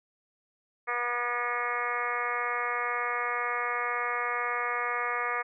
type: harmonic tone with a mistuned harmonic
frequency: 242 Hz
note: B3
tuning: 35 cents flat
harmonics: 2 / 3 / 4 / 5 / 6 / 7 / 8 / 9 / 10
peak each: -38 / -38 / -38 / -32 / -41 / -37 / -37 / -35 / -47 dBFS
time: 0.87-5.43 s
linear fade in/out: 20 ms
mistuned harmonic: 8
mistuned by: -21 cents
effects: none